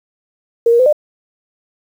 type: tone with pitch steps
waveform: sine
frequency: 465.1 / 471.1 / 511 / 599 Hz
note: A#4 / A#4 / C5 / D5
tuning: -4 / +18 / -41 / +34 cents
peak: -7 dBFS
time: 0.66-0.928 s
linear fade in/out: 5 ms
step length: 67 ms
effects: 7-bit